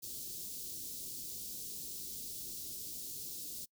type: band-stop noise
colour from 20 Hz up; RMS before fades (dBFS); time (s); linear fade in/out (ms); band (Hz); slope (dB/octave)
white; -44; 0.02-3.66; 20; 420 to 4100; 24
effects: noise-tail reverb RT60 0.1 s tail -25 dB re dry